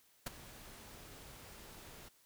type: noise with ADSR envelope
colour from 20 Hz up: pink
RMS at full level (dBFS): -37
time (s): 0.26-2.09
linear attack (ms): 8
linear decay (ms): 15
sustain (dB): -17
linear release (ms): 10
effects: white hiss -69 dBFS RMS until 2.25 s